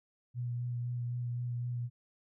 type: tone with vibrato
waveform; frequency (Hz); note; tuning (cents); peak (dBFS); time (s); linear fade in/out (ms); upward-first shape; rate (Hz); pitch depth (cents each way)
sine; 121.4; B2; -29; -33; 0.34-1.9; 50; sine; 3.9; 16
effects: none